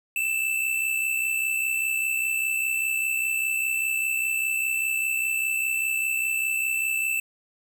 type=tone pair together; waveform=square; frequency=2637 / 2702 Hz; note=E7 / E7; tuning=0 / +42 cents; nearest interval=unison; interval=42 cents; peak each=-25 / -31 dBFS; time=0.16-7.2 s; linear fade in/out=2 ms; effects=none